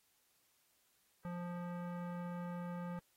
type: tone with low-pass filter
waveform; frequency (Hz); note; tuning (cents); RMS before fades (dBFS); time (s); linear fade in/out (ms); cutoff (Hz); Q
square; 175.3; F3; +7; -43; 1.25-2.99; 0; 1300; 1.5
effects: white hiss -75 dBFS RMS until 3.16 s + AAC 48 kbps